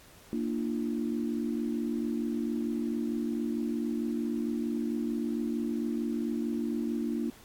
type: tone cluster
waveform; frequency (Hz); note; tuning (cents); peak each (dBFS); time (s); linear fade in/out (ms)
sine; 232.1 / 296.6 / 343.2; A#3 / D4 / F4; -7 / +17 / -30; -31 / -34 / -36; 0.33-7.3; 0
effects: pink hiss -55 dBFS RMS until 7.44 s + AAC 64 kbps